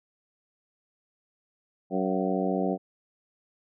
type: harmonic tone with a mistuned harmonic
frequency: 94 Hz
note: F#2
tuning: 28 cents sharp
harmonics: 2 / 3 / 4 / 5 / 6 / 7 / 8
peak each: -29 / -31 / -32 / -33 / -34 / -34 / -35 dBFS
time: 1.9-2.78 s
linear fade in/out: 50 ms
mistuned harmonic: 7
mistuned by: +53 cents
effects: none